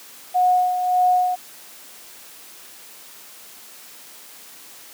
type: tone with tremolo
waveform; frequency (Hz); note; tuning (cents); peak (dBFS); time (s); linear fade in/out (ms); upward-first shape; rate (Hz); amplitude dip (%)
sine; 728; F#5; -28; -13; 0.34-1.36; 20; sine; 1.7; 55
effects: white hiss -43 dBFS RMS until 4.93 s + high-pass 200 Hz 12 dB/octave